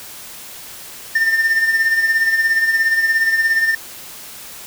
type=tone with tremolo; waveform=triangle; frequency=1802 Hz; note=A6; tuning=41 cents sharp; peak=-9 dBFS; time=1.15-3.75 s; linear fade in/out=5 ms; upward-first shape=sine; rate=17 Hz; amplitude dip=55%; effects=white hiss -35 dBFS RMS until 4.66 s

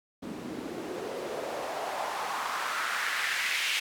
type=noise with band-pass filter sweep; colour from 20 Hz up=white; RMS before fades=-33 dBFS; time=0.22-3.8 s; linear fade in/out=10 ms; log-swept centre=230 to 2600 Hz; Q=2.4; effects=none

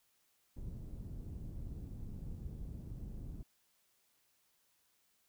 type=low-pass noise; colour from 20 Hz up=pink; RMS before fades=-45 dBFS; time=0.56-3.43 s; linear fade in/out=10 ms; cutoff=180 Hz; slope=12 dB/octave; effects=white hiss -75 dBFS RMS until 5.28 s

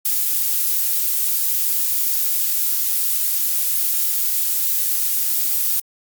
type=noise; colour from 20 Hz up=violet; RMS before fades=-19 dBFS; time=0.05-5.8 s; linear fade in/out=5 ms; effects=Opus 48 kbps

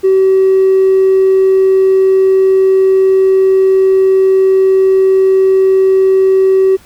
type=tone with hard clipping; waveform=sine; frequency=381.7 Hz; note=G4; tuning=46 cents flat; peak=-6 dBFS; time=0.03-6.77 s; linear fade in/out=20 ms; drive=1 dB; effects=pink hiss -43 dBFS RMS until 6.85 s

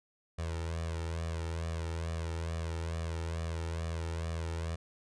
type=tone with flanger; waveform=sawtooth; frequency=82.41 Hz; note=E2; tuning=in tune; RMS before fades=-36 dBFS; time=0.38-4.76 s; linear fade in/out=10 ms; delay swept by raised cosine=1.7 to 2.23 ms; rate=2.3 Hz; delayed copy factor=+0.75; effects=resampled to 22050 Hz

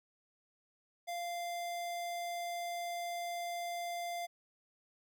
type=tone; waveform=square; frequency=694 Hz; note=F5; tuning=11 cents flat; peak=-38 dBFS; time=1.07-4.27 s; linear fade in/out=20 ms; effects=none

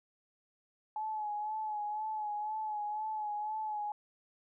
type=tone with vibrato; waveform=sine; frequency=851 Hz; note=G#5; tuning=42 cents sharp; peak=-34 dBFS; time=0.96-3.92 s; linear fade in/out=2 ms; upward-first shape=sine; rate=2 Hz; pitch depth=39 cents each way; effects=none

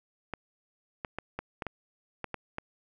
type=clicks; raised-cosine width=0.5 ms; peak=-19 dBFS; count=9; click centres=0.337 / 1.048 / 1.186 / 1.39 / 1.622 / 1.667 / 2.243 / 2.343 / 2.584 s; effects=none

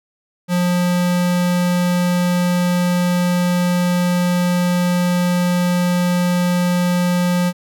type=tone; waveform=square; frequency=177.6 Hz; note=F3; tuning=29 cents sharp; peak=-15 dBFS; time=0.48-7.53 s; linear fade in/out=50 ms; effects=none

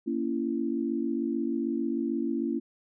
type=chord; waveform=sine; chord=A# diminished; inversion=none; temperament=just; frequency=233.1 / 279.7 / 335.6 Hz; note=A#3 / C#4 / E4; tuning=0 / +16 / +31 cents; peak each=-31 dBFS; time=0.06-2.6 s; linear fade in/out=20 ms; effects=none

